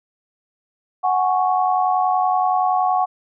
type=chord; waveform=sine; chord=F# suspended second; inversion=none; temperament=equal; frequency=740 / 830.6 / 1108.7 Hz; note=F#5 / G#5 / C#6; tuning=0 / 0 / 0 cents; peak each=-17 / -23 / -22 dBFS; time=1.03-3.06 s; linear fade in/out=20 ms; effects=none